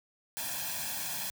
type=noise with comb filter; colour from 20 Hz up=white; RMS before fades=-36 dBFS; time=0.37-1.3 s; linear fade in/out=0 ms; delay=1.2 ms; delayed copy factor=+0.8; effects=high-pass 100 Hz 12 dB/octave